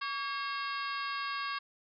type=harmonic tone with a mistuned harmonic; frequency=542 Hz; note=C#5; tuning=39 cents flat; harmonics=2 / 3 / 4 / 5 / 6 / 7 / 8 / 9; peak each=-36 / -40 / -45 / -44 / -48 / -48 / -47 / -47 dBFS; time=0.01-1.59 s; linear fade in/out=10 ms; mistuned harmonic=2; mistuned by=+77 cents; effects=none